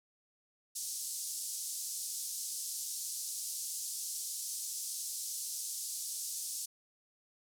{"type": "band-pass noise", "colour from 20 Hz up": "white", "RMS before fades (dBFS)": -40, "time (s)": [0.75, 6.66], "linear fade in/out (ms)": 10, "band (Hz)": [5000, 11000], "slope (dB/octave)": 24, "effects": []}